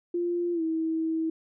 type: tone with pitch glide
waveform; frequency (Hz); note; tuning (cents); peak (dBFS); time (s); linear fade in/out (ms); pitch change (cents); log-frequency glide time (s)
sine; 347.8 to 322.6; F4 to E4; -7 to -37; -25; 0.14-1.3; 5; -130; 0.53-0.62
effects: none